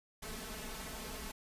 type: noise with comb filter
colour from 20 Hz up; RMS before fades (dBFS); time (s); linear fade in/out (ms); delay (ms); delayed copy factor
pink; -44; 0.22-1.32; 10; 4.6; +0.95
effects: resampled to 32000 Hz